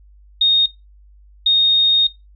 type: tone pair in turn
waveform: sine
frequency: 3707 / 3707 Hz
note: A#7 / A#7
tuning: -10 / -10 cents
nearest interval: unison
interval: 0 cents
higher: neither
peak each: -10 dBFS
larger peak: neither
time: 0.41-0.66 / 1.46-2.07 s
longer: second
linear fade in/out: 5 ms
effects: noise-tail reverb RT60 0.2 s tail -19 dB re dry + added 50 Hz sine -44 dBFS peak until 2.35 s